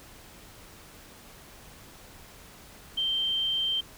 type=tone; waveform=sine; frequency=3136 Hz; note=G7; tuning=in tune; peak=-25 dBFS; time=2.97-3.81 s; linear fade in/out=10 ms; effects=pink hiss -50 dBFS RMS until 3.97 s